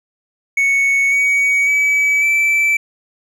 triangle tone with pitch steps, 2217 / 2252 / 2287 / 2323 Hz, C#7 / C#7 / D7 / D7, 0 / +27 / -47 / -20 cents, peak -10 dBFS, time 0.57-2.77 s, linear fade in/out 5 ms, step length 550 ms, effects none

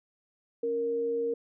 sine tone pair together, 276.2 / 466.2 Hz, C#4 / A#4, -6 / 0 cents, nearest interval major sixth, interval 906 cents, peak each -39 / -27 dBFS, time 0.63-1.34 s, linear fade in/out 5 ms, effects none

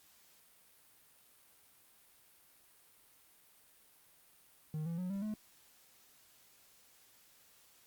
triangle tone with pitch steps, 154.7 / 167.73 / 181.86 / 197.17 / 213.8 Hz, D#3 / E3 / F#3 / G3 / A3, -10 / +30 / -30 / +10 / -49 cents, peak -34 dBFS, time 4.74-5.34 s, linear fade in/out 2 ms, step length 120 ms, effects white hiss -65 dBFS RMS until 7.86 s + Opus 48 kbps

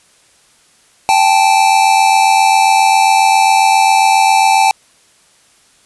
square tone pair together, 784 / 871.4 Hz, G5 / A5, 0 / -17 cents, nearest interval major second, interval 183 cents, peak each -11 dBFS, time 1.09-4.71 s, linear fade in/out 0 ms, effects white hiss -50 dBFS RMS until 5.85 s + resampled to 24000 Hz

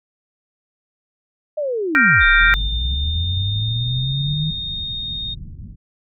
sine linear two-way sweep, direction down then up, 622.3 to 31.27 to 157.9 Hz, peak -19 dBFS, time 1.57-4.51 s, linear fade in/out 10 ms, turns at 2.26 s
sine chord, G minor seventh, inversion third, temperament equal, 1396.9 / 1568 / 1864.7 / 2349 Hz, F6 / G6 / Bb6 / D7, 0 / 0 / 0 / 0 cents, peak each -15 / -16 / -16 / -19 dBFS, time 1.95-2.54 s, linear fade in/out 0 ms
sine tone with pitch glide, 3600 to 3693 Hz, A7 to A#7, +39 to -17 cents, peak -24 dBFS, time 2.2-5.35 s, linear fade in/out 20 ms, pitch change +44 cents, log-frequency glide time 2.3-4.87 s
pink low-pass noise, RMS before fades -33 dBFS, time 2.39-5.76 s, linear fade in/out 20 ms, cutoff 180 Hz, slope 24 dB/octave
effects none

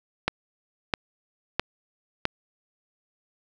click train, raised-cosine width 0.3 ms, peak -6 dBFS, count 4, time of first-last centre 0.28-2.254 s, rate 1.52 Hz, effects none

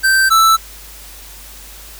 square tone pair in turn, 1558 / 1321.1 Hz, G6 / E6, -11 / +3 cents, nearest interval minor third, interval 286 cents, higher first, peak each -10 / -8 dBFS, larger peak second, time 0.03-0.3 / 0.3-0.57 s, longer neither, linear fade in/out 20 ms, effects added 50 Hz sine -38 dBFS peak until 1.99 s + white hiss -37 dBFS RMS until 1.99 s

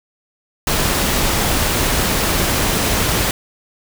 pink noise, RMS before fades -17 dBFS, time 0.67-3.31 s, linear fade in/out 2 ms, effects none

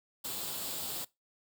white noise with comb filter, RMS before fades -38 dBFS, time 0.24-1.05 s, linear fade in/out 10 ms, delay 0.25 ms, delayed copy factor +0.55, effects noise-tail reverb RT60 0.2 s tail -21 dB re dry + high-pass 100 Hz 12 dB/octave

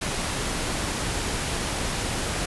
pink low-pass noise, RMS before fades -28 dBFS, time 0.01-2.46 s, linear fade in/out 10 ms, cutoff 11000 Hz, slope 96 dB/octave, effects none

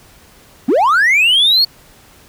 triangle linear sweep, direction up, 205.6 to 4435 Hz, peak -6 dBFS, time 0.68-1.65 s, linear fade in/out 10 ms, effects tanh soft clip ceiling -3 dBFS + pink hiss -45 dBFS RMS until 2.28 s

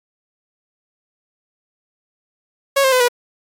sawtooth tone with pitch steps, 552 / 529.2 / 507.4 / 486.4 Hz, C#5 / C5 / B4 / B4, -7 / +20 / +47 / -26 cents, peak -8 dBFS, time 2.76-3.084 s, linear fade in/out 10 ms, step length 81 ms, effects AAC 48 kbps

